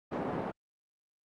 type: band-pass noise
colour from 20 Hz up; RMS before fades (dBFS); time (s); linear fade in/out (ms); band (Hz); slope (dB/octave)
pink; -35; 0.11-0.52; 20; 180 to 950; 12
effects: Opus 48 kbps